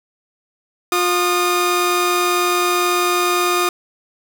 sawtooth tone pair together, 355.9 / 1226.5 Hz, F4 / D#6, +33 / -25 cents, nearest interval octave + major sixth, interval 2142 cents, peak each -14 dBFS, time 0.92-3.69 s, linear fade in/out 2 ms, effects none

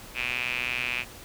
sawtooth tone with band-pass filter, 123.47 Hz, B2, in tune, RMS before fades -30 dBFS, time 0.14-1.05 s, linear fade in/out 50 ms, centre 2500 Hz, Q 8.4, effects pink hiss -45 dBFS RMS until 1.24 s

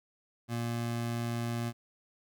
25% pulse tone, 117.7 Hz, A#2, 17 cents sharp, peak -28 dBFS, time 0.48-1.73 s, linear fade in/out 50 ms, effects none

